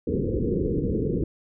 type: low-pass noise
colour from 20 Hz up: white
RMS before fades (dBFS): -25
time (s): 0.07-1.24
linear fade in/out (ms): 5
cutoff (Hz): 490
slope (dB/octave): 96
effects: none